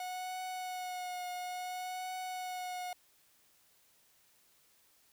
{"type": "tone with vibrato", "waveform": "45% pulse", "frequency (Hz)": 731, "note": "F#5", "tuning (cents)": -21, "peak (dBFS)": -38, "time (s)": [0, 2.93], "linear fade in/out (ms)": 2, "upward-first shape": "triangle", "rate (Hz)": 0.58, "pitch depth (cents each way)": 26, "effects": ["white hiss -68 dBFS RMS until 5.12 s"]}